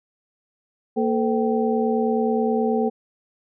sine tone cluster, 231.7 / 438.6 / 508 / 774 Hz, A#3 / A4 / B4 / G5, -10 / -6 / +49 / -22 cents, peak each -22 / -22 / -28 / -27 dBFS, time 0.96-2.9 s, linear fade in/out 20 ms, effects none

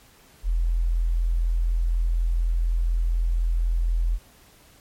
sine tone, 42.05 Hz, E1, 35 cents sharp, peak -19 dBFS, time 0.43-4.19 s, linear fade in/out 50 ms, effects pink hiss -54 dBFS RMS until 4.8 s + MP3 64 kbps

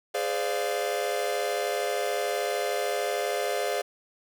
45% pulse chord, D half-diminished seventh, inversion second, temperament equal with one note detuned, 415.3 / 514 / 587.3 / 698.5 Hz, Ab4 / C5 / D5 / F5, 0 / -31 / 0 / 0 cents, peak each -32 dBFS, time 0.14-3.82 s, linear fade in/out 10 ms, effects none

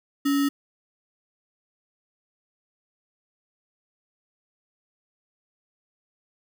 sine tone with sample-and-hold, 281.6 Hz, C#4, 27 cents sharp, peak -19 dBFS, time 0.25-0.49 s, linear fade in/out 10 ms, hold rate 1575 Hz, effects none

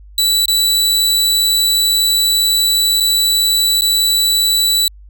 sawtooth tone with dropouts, 3951 Hz, B7, in tune, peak -8 dBFS, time 0.18-4.88 s, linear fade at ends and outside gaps 2 ms, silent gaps 0.457-0.481 / 3.001-3.005 / 3.811-3.819 s, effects added 50 Hz sine -36 dBFS peak until 5.09 s

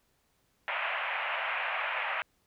white band-pass noise, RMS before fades -33 dBFS, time 0.68-2.22 s, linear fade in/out 0 ms, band 590 to 2700 Hz, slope 48 dB/octave, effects pink hiss -72 dBFS RMS until 2.46 s

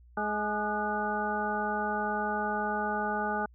harmonic tone with a mistuned harmonic, 210.5 Hz, G#3, 24 cents sharp, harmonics 1 / 2 / 3 / 4 / 6 / 7, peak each -36 / -37 / -38 / -32 / -37 / -35 dBFS, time 0.17-3.46 s, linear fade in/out 5 ms, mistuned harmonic 6, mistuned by -62 cents, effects added 60 Hz sine -53 dBFS peak until 3.54 s

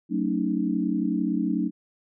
sine chord, D# half-diminished seventh, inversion first, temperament just, 186.68 / 224 / 280 / 311.1 Hz, F#3 / A3 / C#4 / D#4, +16 / +31 / +18 / 0 cents, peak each -28 dBFS, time 0.09-1.71 s, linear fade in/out 50 ms, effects none

